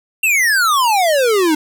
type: exponential sweep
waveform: square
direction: down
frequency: 2763 to 296.9 Hz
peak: -12 dBFS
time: 0.23-1.55 s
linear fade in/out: 5 ms
effects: none